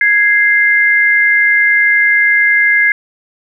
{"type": "tone pair together", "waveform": "sine", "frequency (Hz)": [1658.8, 2090], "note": ["G#6", "C7"], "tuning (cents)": [-3, -2], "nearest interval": "major third", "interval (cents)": 401, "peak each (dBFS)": -10, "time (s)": [0.01, 2.92], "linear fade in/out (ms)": 2, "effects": []}